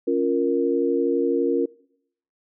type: chord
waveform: sine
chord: Bb minor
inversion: first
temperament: equal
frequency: 277.2 / 349.2 / 466.2 Hz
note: Db4 / F4 / Bb4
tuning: 0 / 0 / 0 cents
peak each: -24 / -23 / -22 dBFS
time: 0.07-1.66 s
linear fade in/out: 10 ms
effects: noise-tail reverb RT60 0.7 s tail -23 dB re dry